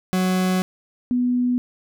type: tone pair in turn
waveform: 40% pulse / sine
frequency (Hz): 185 / 246.9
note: F#3 / B3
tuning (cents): 0 / 0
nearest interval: perfect fourth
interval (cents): 500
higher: second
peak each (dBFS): -17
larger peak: neither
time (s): 0.13-0.62 / 1.11-1.58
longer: first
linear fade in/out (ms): 0
effects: none